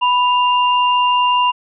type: tone pair together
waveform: sine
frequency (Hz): 989 / 2794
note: B5 / F7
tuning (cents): +2 / 0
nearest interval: octave + tritone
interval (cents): 1798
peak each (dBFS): -12 / -19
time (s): 0.01-1.52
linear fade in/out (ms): 20
effects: none